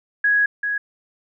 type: tone pair in turn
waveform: sine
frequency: 1664 / 1664 Hz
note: G#6 / G#6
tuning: +3 / +3 cents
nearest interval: unison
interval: 0 cents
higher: neither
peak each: -14 / -20 dBFS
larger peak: first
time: 0.24-0.46 / 0.63-0.78 s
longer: first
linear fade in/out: 5 ms
effects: none